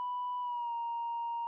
sine tone with pitch glide, 987.8 to 935.6 Hz, B5 to A#5, 0 to +6 cents, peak -32 dBFS, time 0-1.47 s, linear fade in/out 0 ms, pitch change -94 cents, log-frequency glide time 0.41-0.73 s, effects tanh soft clip ceiling -30 dBFS

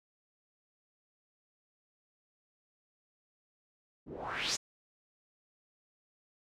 white noise with low-pass filter sweep, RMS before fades -37 dBFS, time 4.06-4.57 s, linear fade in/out 20 ms, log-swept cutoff 240 to 7200 Hz, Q 3.6, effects none

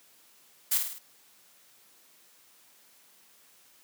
blue noise with echo, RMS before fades -25 dBFS, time 0.71-0.78 s, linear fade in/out 10 ms, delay 52 ms, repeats 4, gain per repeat -5 dB, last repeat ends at 0.988 s, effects white hiss -60 dBFS RMS until 3.83 s + high-pass 150 Hz 12 dB/octave

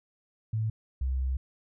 sine tone pair in turn, 110 / 65.1 Hz, A2 / C2, 0 / -8 cents, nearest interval major sixth, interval 908 cents, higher first, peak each -26 dBFS, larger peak neither, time 0.53-0.7 / 1.01-1.37 s, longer second, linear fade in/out 5 ms, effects none

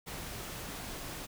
pink noise, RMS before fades -42 dBFS, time 0.06-1.27 s, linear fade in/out 20 ms, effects none

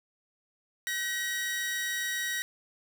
sawtooth tone pair together, 1527.9 / 1903 Hz, G6 / A#6, -45 / +35 cents, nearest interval major third, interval 380 cents, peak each -36 / -27 dBFS, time 0.87-2.42 s, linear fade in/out 0 ms, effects none

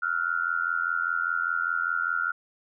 sine tone with amplitude modulation, 1411 Hz, F6, 17 cents sharp, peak -20 dBFS, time 0.02-2.32 s, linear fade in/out 10 ms, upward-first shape sine, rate 85 Hz, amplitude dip 100%, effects none

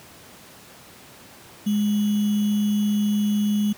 sine tone with sample-and-hold, 207.7 Hz, G#3, in tune, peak -18 dBFS, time 1.66-3.73 s, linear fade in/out 10 ms, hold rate 3150 Hz, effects pink hiss -46 dBFS RMS until 3.77 s + high-pass 100 Hz 12 dB/octave

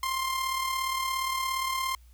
sawtooth tone with amplitude modulation, 1053 Hz, C6, 11 cents sharp, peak -22 dBFS, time 0.03-1.95 s, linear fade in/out 2 ms, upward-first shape sine, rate 37.2 Hz, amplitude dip 45%, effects added 60 Hz sine -51 dBFS peak until 2.13 s + white hiss -66 dBFS RMS until 2.13 s

